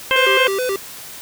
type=harmonic tone; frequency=526 Hz; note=C5; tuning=9 cents sharp; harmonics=1 / 2 / 3 / 4 / 5 / 6; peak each=-20 / -20 / -20 / -20 / -20 / -20 dBFS; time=0.11-0.47 s; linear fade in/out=0 ms
type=tone with vibrato; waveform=square; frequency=443.9 Hz; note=A4; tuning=15 cents sharp; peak=-19 dBFS; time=0.16-0.76 s; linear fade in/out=2 ms; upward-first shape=square; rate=4.7 Hz; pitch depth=220 cents each way
effects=white hiss -35 dBFS RMS until 1.21 s